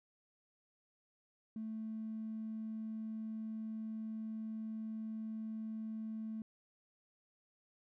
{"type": "tone with tanh clipping", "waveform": "triangle", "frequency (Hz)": 220, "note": "A3", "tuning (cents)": 0, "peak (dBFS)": -39, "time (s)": [1.56, 6.42], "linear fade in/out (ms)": 2, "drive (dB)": 1, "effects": []}